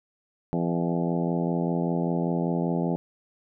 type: harmonic tone with a mistuned harmonic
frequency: 85.1 Hz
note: F2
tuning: 44 cents flat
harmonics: 2 / 3 / 4 / 5 / 6 / 7 / 8 / 9 / 10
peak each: -26 / -30 / -32 / -34 / -36 / -37 / -38 / -39 / -40 dBFS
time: 0.53-2.96 s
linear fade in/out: 0 ms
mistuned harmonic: 7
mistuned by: +40 cents
effects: none